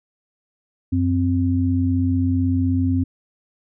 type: tone pair together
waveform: sine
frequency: 92.5 / 261.6 Hz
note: F#2 / C4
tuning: 0 / 0 cents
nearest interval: octave + tritone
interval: 1800 cents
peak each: -19 dBFS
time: 0.92-3.04 s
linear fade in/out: 10 ms
effects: none